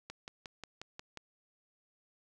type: click train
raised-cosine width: 0.2 ms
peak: -26 dBFS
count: 7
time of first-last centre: 0.1-1.173 s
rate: 5.59 Hz
effects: none